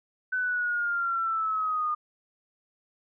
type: linear sweep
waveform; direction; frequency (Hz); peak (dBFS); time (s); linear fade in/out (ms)
sine; down; 1514 to 1215; -25; 0.32-1.95; 10
effects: none